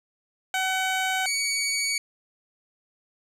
15% pulse tone pair in turn, 755 / 2253 Hz, F#5 / C#7, +35 / +28 cents, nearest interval octave + perfect fifth, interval 1893 cents, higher second, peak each -17 / -17 dBFS, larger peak neither, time 0.54-1.26 / 1.26-1.98 s, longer neither, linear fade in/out 2 ms, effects low-pass 11000 Hz 12 dB/octave + 9-bit

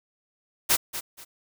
white noise with echo, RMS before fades -20 dBFS, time 0.69-0.77 s, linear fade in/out 20 ms, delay 240 ms, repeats 2, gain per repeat -12 dB, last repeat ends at 1.25 s, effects none

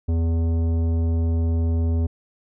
triangle tone with tanh clipping, 82.7 Hz, E2, 6 cents sharp, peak -20 dBFS, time 0.08-2.07 s, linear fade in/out 10 ms, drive 17 dB, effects none

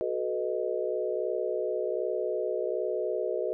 sine chord, B dominant seventh, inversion second, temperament equal with one note detuned, 370 / 432.7 / 493.9 / 622.3 Hz, F#4 / A4 / B4 / D#5, 0 / -29 / 0 / 0 cents, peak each -33 dBFS, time 0.01-3.53 s, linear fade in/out 0 ms, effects none

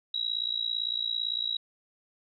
sine tone with amplitude modulation, 3866 Hz, B7, 38 cents flat, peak -24 dBFS, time 0.14-1.57 s, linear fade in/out 5 ms, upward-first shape sine, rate 57.8 Hz, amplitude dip 95%, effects none

